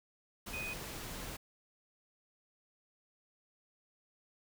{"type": "tone in noise", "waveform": "sine", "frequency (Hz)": 2496, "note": "D#7", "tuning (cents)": 5, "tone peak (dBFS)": -39, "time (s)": [0.53, 0.74], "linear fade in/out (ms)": 10, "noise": "pink", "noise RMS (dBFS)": -44, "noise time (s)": [0.46, 1.37], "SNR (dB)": 2, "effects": []}